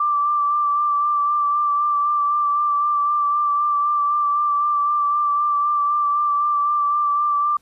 sine tone with vibrato, 1174 Hz, D6, 1 cent flat, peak -16 dBFS, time 0-7.57 s, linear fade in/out 5 ms, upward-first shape sine, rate 3.9 Hz, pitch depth 21 cents each way, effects pink hiss -61 dBFS RMS until 7.61 s + resampled to 32000 Hz

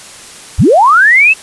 sine linear sweep, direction up, 36.68 to 2691 Hz, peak -3 dBFS, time 0.58-1.34 s, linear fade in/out 20 ms, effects white hiss -32 dBFS RMS until 1.42 s + resampled to 24000 Hz

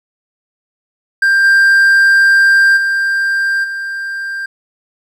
triangle tone with level steps, 1587 Hz, G6, 21 cents sharp, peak -6 / -4 / -10 / -17 dBFS, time 1.22-4.46 s, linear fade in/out 5 ms, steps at 1.43 / 2.76 / 3.63 s, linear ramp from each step 20 ms, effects none

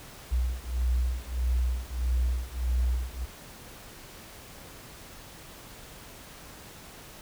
sine beating tone pair, 60.8 / 62.4 Hz, B1 / B1, -26 / +19 cents, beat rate 1.6 Hz, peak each -28 dBFS, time 0.31-3.26 s, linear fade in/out 20 ms, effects pink hiss -47 dBFS RMS until 7.21 s

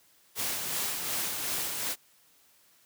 white noise with tremolo, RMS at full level -31 dBFS, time 0.35-1.96 s, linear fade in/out 50 ms, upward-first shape sine, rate 2.7 Hz, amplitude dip 35%, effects white hiss -63 dBFS RMS until 2.85 s + high-pass 80 Hz 12 dB/octave

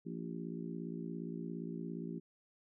harmonic tone with a mistuned harmonic, 57.3 Hz, A#1, 29 cents flat, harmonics 3 / 4 / 5 / 6 / 7, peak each -43 / -45 / -47 / -49 / -50 dBFS, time 0.05-2.2 s, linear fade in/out 20 ms, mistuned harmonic 7, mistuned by -30 cents, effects none

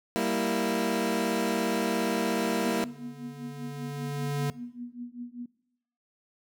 20% pulse chord, E diminished, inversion first, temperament equal, 196 / 233.1 / 329.6 Hz, G3 / Bb3 / E4, 0 / 0 / 0 cents, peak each -27 / -24 / -26 dBFS, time 0.16-2.84 s, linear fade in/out 0 ms
square tone with exponential growth, 143.9 Hz, D3, 35 cents flat, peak -26 dBFS, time 1.69-4.5 s, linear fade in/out 0 ms, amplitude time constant 610 ms
sine tone with tremolo, 242.3 Hz, B3, 33 cents flat, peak -33 dBFS, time 2.62-5.46 s, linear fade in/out 5 ms, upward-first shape triangle, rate 5.1 Hz, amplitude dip 100%
effects noise-tail reverb RT60 0.8 s tail -21 dB re dry

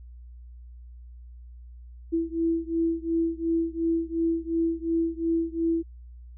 sine beating tone pair, 329.6 / 332.4 Hz, E4 / E4, 0 / +15 cents, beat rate 2.8 Hz, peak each -26 / -27 dBFS, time 2.12-5.83 s, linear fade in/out 20 ms, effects added 60 Hz sine -42 dBFS peak until 6.37 s

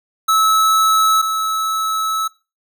square tone pair in turn, 1301 / 1301 Hz, E6 / E6, -23 / -23 cents, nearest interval unison, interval 0 cents, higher neither, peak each -12 / -18 dBFS, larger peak first, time 0.28-1.22 / 1.22-2.28 s, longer second, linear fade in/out 10 ms, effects noise-tail reverb RT60 0.3 s tail -21 dB re dry

